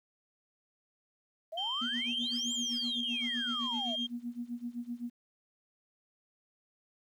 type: exponential two-way sweep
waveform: sine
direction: up then down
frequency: 621 to 7520 to 621 Hz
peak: -37 dBFS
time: 1.52-3.96 s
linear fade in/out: 10 ms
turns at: 2.53 s
type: tone with pitch glide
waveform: sine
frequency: 3136 to 3207 Hz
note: G7 to G7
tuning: 0 to +39 cents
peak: -32 dBFS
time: 1.57-4.07 s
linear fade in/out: 10 ms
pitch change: +39 cents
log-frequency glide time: 1.97-2.79 s
type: tone with tremolo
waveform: sine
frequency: 239.7 Hz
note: A#3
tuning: 48 cents sharp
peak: -33 dBFS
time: 1.81-5.1 s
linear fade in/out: 10 ms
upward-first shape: sine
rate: 7.8 Hz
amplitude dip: 90%
effects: tanh soft clip ceiling -25 dBFS + 11-bit